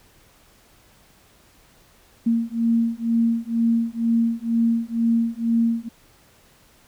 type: beating tone pair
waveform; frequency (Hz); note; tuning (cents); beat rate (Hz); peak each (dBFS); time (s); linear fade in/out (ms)
sine; 229.5 / 231.6; A#3 / A#3; -27 / -11; 2.1; -21; 2.26-5.89; 10
effects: pink hiss -55 dBFS RMS until 6.87 s